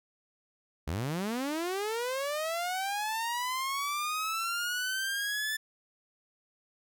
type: linear sweep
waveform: sawtooth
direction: up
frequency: 67.6 to 1760 Hz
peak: -27 dBFS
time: 0.87-5.57 s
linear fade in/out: 10 ms
effects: none